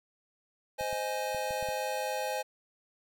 square chord, Ab major, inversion first, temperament just, 519.1 / 623 / 830.6 Hz, C5 / Eb5 / Ab5, -14 / +2 / 0 cents, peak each -36 / -38 / -36 dBFS, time 0.78-2.43 s, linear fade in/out 20 ms
clicks, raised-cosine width 5 ms, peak -34 dBFS, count 6, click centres 0.81 / 0.929 / 1.347 / 1.508 / 1.627 / 1.688 s
effects none

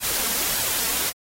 white noise with flanger, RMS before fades -24 dBFS, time 0-1.13 s, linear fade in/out 50 ms, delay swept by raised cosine 1.2 to 4.5 ms, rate 1.7 Hz, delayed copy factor +0.5, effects AAC 48 kbps

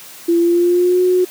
sine tone with pitch glide, 340 to 364.4 Hz, F4 to F#4, -46 to -26 cents, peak -10 dBFS, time 0.28-1.25 s, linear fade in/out 10 ms, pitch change +120 cents, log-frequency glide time 0.39-1.02 s, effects white hiss -37 dBFS RMS until 1.3 s + high-pass 150 Hz 12 dB/octave

